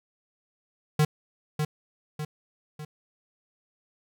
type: tone with echo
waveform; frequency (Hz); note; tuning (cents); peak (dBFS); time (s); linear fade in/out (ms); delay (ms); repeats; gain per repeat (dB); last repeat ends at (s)
square; 151.7; D#3; -44; -19; 0.99-1.05; 5; 600; 3; -6; 2.85
effects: none